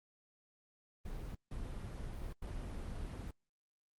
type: noise bursts at uneven times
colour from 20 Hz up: brown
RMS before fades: -43 dBFS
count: 3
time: 1.05-1.35 / 1.51-2.33 / 2.42-3.31 s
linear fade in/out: 5 ms
effects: Opus 24 kbps